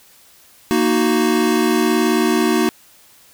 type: chord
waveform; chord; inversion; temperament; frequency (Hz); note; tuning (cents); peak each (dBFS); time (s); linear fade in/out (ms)
square; D# minor; second; equal; 233.1 / 311.1 / 370; A#3 / D#4 / F#4; 0 / 0 / 0; -19; 0.71-2.69; 0
effects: white hiss -49 dBFS RMS until 3.33 s